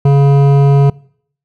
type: tone with hard clipping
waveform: triangle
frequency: 140.1 Hz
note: C#3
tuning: 19 cents sharp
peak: -7 dBFS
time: 0.05-0.9 s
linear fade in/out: 5 ms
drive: 16 dB
effects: noise-tail reverb RT60 0.6 s tail -24 dB re dry